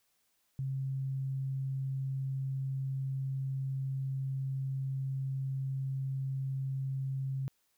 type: tone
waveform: sine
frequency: 134.3 Hz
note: C3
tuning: 46 cents sharp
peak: -32 dBFS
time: 0.59-7.48 s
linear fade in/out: 0 ms
effects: white hiss -75 dBFS RMS until 7.77 s